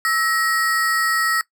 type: ring-modulated tone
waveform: square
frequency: 1603 Hz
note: G6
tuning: 38 cents sharp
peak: -15 dBFS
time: 0.05-1.41 s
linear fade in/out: 0 ms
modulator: 293 Hz
effects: noise-tail reverb RT60 0.1 s tail -20 dB re dry